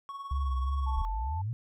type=tone with tremolo; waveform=triangle; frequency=1108.7 Hz; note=C#6; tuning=in tune; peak=-34 dBFS; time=0.09-1.05 s; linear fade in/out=0 ms; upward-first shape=sine; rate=19 Hz; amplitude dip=55%
type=tone with vibrato; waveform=sine; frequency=66.5 Hz; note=C2; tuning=29 cents sharp; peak=-27 dBFS; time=0.31-1.02 s; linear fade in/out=5 ms; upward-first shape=sine; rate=2.8 Hz; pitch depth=65 cents each way
type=tone; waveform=sine; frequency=880 Hz; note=A5; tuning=in tune; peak=-36 dBFS; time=0.86-1.42 s; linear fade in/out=10 ms
type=exponential sweep; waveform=sine; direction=up; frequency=32.7 to 123.7 Hz; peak=-30 dBFS; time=0.96-1.53 s; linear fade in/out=0 ms
effects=none